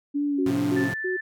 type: tone with vibrato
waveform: sine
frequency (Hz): 283.5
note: C#4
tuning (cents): +39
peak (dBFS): -22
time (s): 0.14-0.89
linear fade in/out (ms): 20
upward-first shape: sine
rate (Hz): 2.4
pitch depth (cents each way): 41
type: tone bursts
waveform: sine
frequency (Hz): 370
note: F#4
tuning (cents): 0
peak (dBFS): -25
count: 3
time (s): 0.38-1.17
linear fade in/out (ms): 10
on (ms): 130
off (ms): 200
type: chord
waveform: sawtooth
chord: F major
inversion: first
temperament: equal with one note detuned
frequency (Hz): 110 / 130.81 / 175.73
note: A2 / C3 / F3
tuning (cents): 0 / 0 / +11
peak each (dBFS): -29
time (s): 0.46-0.94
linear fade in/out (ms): 5
type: tone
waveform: sine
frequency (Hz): 1760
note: A6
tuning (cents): 0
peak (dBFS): -28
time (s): 0.76-1.21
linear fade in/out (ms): 10
effects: none